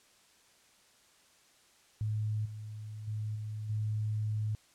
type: tone with level steps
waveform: sine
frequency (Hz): 107.3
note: A2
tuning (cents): -43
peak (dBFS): -30 / -40 / -33 / -36 / -30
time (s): 2.01-4.55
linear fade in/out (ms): 0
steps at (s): 2.45 / 3.07 / 3.35 / 3.69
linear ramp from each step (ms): 10
effects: white hiss -64 dBFS RMS until 4.74 s + low-pass 9000 Hz 12 dB/octave

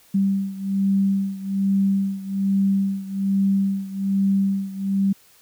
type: beating tone pair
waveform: sine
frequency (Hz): 195.3 / 196.5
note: G3 / G3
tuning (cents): -6 / +4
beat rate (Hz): 1.2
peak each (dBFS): -20 / -23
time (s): 0.14-5.13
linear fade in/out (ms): 10
effects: white hiss -54 dBFS RMS until 5.41 s

